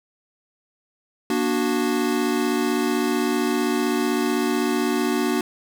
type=chord; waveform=square; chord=Bb augmented; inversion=none; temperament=equal with one note detuned; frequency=238 / 293.7 / 370 Hz; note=Bb3 / D4 / F#4; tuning=+36 / 0 / 0 cents; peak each=-25 dBFS; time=1.3-5.41 s; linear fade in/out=2 ms; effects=none